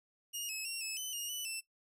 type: tone with pitch steps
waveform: 15% pulse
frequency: 2852 / 2581 / 2742 / 2601 / 3025 / 2849 / 2976 / 2668 Hz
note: F7 / E7 / F7 / E7 / F#7 / F7 / F#7 / E7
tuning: +36 / -37 / -32 / -24 / +38 / +34 / +9 / +20 cents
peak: -31 dBFS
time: 0.33-1.61 s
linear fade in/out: 20 ms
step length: 160 ms
effects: noise-tail reverb RT60 0.1 s tail -18 dB re dry